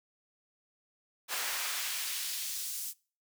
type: noise with high-pass filter sweep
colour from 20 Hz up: pink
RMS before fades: -36 dBFS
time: 1.28-2.94 s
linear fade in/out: 50 ms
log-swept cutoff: 920 to 7500 Hz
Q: 0.72
effects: noise-tail reverb RT60 0.4 s tail -24 dB re dry